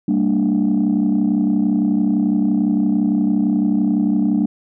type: chord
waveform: sine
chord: G minor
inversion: none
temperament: equal with one note detuned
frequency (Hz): 196 / 227.6 / 293.7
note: G3 / Bb3 / D4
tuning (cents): 0 / -41 / 0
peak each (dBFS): -17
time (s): 0.08-4.46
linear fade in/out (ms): 5
effects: tanh soft clip ceiling -9 dBFS